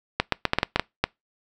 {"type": "clicks", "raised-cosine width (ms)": 0.3, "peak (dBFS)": -3, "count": 9, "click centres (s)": [0.2, 0.323, 0.453, 0.534, 0.586, 0.631, 0.76, 0.796, 1.04], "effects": ["noise-tail reverb RT60 0.2 s tail -25 dB re dry"]}